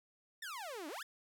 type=exponential two-way sweep; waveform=sawtooth; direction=down then up; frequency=1864.7 to 279.2 to 1864.7 Hz; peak=-39 dBFS; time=0.42-1.03 s; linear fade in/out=5 ms; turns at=0.88 s; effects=none